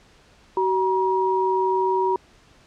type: tone pair together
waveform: sine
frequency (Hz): 378.3 / 953.3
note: F#4 / A#5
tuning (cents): +38 / +39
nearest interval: octave + major third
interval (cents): 1601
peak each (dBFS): -21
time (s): 0.57-2.16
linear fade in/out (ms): 2
effects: pink hiss -54 dBFS RMS until 2.66 s + low-pass 6000 Hz 12 dB/octave